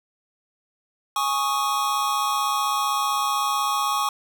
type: chord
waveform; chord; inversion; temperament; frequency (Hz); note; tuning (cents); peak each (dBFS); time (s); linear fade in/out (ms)
square; Ab suspended fourth; none; equal; 830.6 / 1108.7 / 1244.5; Ab5 / Db6 / Eb6; 0 / 0 / 0; -28 / -24 / -29; 1.16-4.09; 2
effects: none